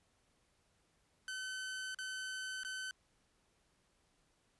sawtooth tone with dropouts, 1524 Hz, G6, 49 cents flat, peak -37 dBFS, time 1.28-2.91 s, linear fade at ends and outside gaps 1 ms, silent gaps 1.946-1.987 / 2.634-2.648 s, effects pink hiss -75 dBFS RMS until 4.59 s + resampled to 24000 Hz

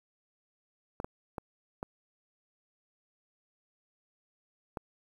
clicks, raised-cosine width 1 ms, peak -22 dBFS, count 5, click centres 1.001 / 1.045 / 1.382 / 1.829 / 4.772 s, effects 9-bit

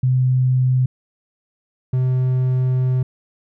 sine / triangle tone pair in turn, 128.2 / 128.2 Hz, C3 / C3, -35 / -35 cents, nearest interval unison, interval 0 cents, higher neither, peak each -13 dBFS, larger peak neither, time 0.03-0.86 / 1.93-3.03 s, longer second, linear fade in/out 5 ms, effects none

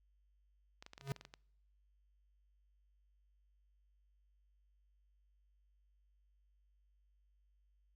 clicks, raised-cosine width 0.2 ms, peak -34 dBFS, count 11, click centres 0.825 / 0.864 / 0.934 / 0.979 / 1.011 / 1.075 / 1.106 / 1.163 / 1.211 / 1.251 / 1.339 s
square tone with exponential growth, 137.5 Hz, C#3, 14 cents flat, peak -34 dBFS, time 0.99-1.12 s, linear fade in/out 0 ms, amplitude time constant 28 ms
effects noise-tail reverb RT60 0.8 s tail -26 dB re dry + added 50 Hz sine -70 dBFS peak until 7.95 s

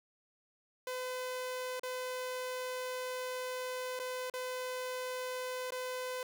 sawtooth tone with dropouts, 507 Hz, B4, 45 cents sharp, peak -33 dBFS, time 0.87-6.23 s, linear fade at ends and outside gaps 2 ms, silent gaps 1.796-1.833 / 3.992-3.998 / 4.299-4.338 / 5.706-5.721 s, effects none

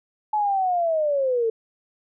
sine linear sweep, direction down, 860 to 440 Hz, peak -19 dBFS, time 0.33-1.5 s, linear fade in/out 5 ms, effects none

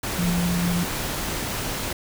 sine tone in noise, 174.61 Hz, F3, in tune, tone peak -21 dBFS, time 0.18-0.84 s, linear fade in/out 5 ms, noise pink, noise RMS -28 dBFS, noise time 0.03-1.93 s, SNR +4 dB, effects none

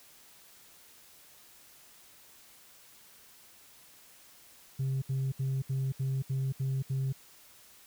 sine tone bursts, 133.7 Hz, C3, 38 cents sharp, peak -26 dBFS, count 8, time 4.79-7.127 s, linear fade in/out 10 ms, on 230 ms, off 71 ms, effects tanh soft clip ceiling -27 dBFS + white hiss -57 dBFS RMS until 7.86 s

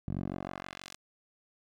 10% pulse tone with band-pass filter sweep, 46.25 Hz, F#1, in tune, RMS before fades -39 dBFS, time 0.08-0.96 s, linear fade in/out 0 ms, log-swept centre 120 to 6900 Hz, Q 0.8, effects none

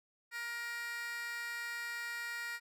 15% pulse tone with high-pass filter, 471.5 Hz, A#4, 20 cents sharp, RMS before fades -41 dBFS, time 0.31-2.6 s, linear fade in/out 50 ms, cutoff 1800 Hz, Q 2.6, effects none

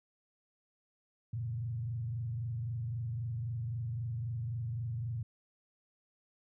sine tone with frequency modulation, 116.54 Hz, A#2, in tune, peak -34 dBFS, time 1.33-5.23 s, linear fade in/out 5 ms, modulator 23.8 Hz, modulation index 0.66, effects none

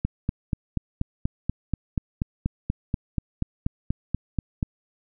click train, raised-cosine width 5 ms, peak -11 dBFS, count 20, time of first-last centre 0.05-4.628 s, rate 4.15 Hz, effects none

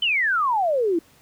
sine exponential sweep, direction down, 3100 to 317.2 Hz, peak -18 dBFS, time 0.02-0.99 s, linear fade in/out 5 ms, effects pink hiss -55 dBFS RMS until 1.21 s + high-pass 60 Hz 12 dB/octave

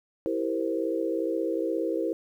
sine chord, C dominant seventh, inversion first, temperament equal, 329.6 / 392 / 466.2 / 523.3 Hz, E4 / G4 / Bb4 / C5, 0 / 0 / 0 / 0 cents, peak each -29 / -33 / -31 / -32 dBFS, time 0.26-2.13 s, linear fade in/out 0 ms, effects 10-bit

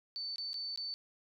sine tone with dropouts, 4525 Hz, C#8, 35 cents sharp, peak -37 dBFS, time 0.16-0.94 s, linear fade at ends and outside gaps 0 ms, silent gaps 0.359-0.382 / 0.532-0.542 / 0.76-0.775 s, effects none

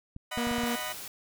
clicks, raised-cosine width 5 ms, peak -28 dBFS, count 6, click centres 0.164 / 0.375 / 0.471 / 0.513 / 0.583 / 0.636 s
15% pulse chord, B major, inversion first, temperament just, 617.4 / 740.8 / 987.8 Hz, D#5 / F#5 / B5, -14 / +2 / 0 cents, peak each -32 dBFS, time 0.31-0.93 s, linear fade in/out 10 ms
sawtooth tone, 237.9 Hz, A#3, 35 cents sharp, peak -25 dBFS, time 0.37-0.76 s, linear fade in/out 10 ms
white noise, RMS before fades -41 dBFS, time 0.66-1.08 s, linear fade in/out 2 ms
effects none

